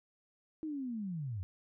sine linear sweep, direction down, 321.5 to 85.4 Hz, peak -36 dBFS, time 0.63-1.43 s, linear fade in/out 0 ms, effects none

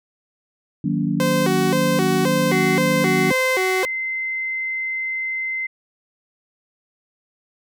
sine chord, D# minor seventh, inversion none, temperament equal with one note detuned, 155.56 / 185 / 233.1 / 284.5 Hz, D#3 / F#3 / A#3 / C#4, 0 / 0 / 0 / +45 cents, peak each -24 / -23 / -24 / -24 dBFS, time 0.84-3.32 s, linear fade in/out 5 ms
sawtooth tone with vibrato, 440 Hz, A4, in tune, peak -15 dBFS, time 1.2-3.85 s, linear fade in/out 0 ms, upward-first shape square, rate 1.9 Hz, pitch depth 280 cents each way
sine tone, 2069 Hz, C7, 20 cents flat, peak -22 dBFS, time 2.51-5.67 s, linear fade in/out 10 ms
effects none

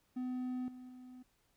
triangle tone with level steps, 252.4 Hz, B3, 38 cents sharp, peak -34 / -46 / -48 dBFS, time 0.16-1.23 s, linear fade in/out 10 ms, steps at 0.68 / 0.89 s, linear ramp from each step 2 ms, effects pink hiss -75 dBFS RMS until 1.56 s

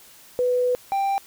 sine / triangle tone pair in turn, 496.2 / 787.7 Hz, B4 / G5, +8 / +8 cents, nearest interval minor sixth, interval 800 cents, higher second, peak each -18 dBFS, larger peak neither, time 0.39-0.75 / 0.92-1.18 s, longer first, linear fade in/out 0 ms, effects white hiss -49 dBFS RMS until 1.26 s

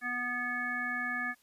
harmonic tone, 245.4 Hz, B3, 11 cents flat, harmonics 1 / 3 / 5 / 7 / 9, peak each -42 / -43 / -41 / -33 / -41 dBFS, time 0.01-1.35 s, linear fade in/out 50 ms, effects white hiss -67 dBFS RMS until 1.42 s + resampled to 32000 Hz

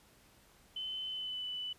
sine tone with pitch glide, 3046 to 2987 Hz, F#7 to F#7, +50 to +16 cents, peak -37 dBFS, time 0.76-1.73 s, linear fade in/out 5 ms, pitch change -34 cents, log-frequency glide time 1.07-1.46 s, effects pink hiss -64 dBFS RMS until 1.78 s + resampled to 32000 Hz

